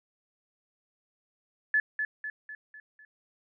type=tone with echo; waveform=sine; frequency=1725 Hz; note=A6; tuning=35 cents flat; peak=-21 dBFS; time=1.74-1.8 s; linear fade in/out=2 ms; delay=250 ms; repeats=5; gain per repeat=-6 dB; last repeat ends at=3.05 s; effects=none